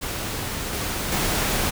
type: noise with level steps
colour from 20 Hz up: pink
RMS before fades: -29 / -27 / -23 dBFS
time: 0.01-1.71 s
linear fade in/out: 20 ms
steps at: 0.73 / 1.12 s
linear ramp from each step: 2 ms
effects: none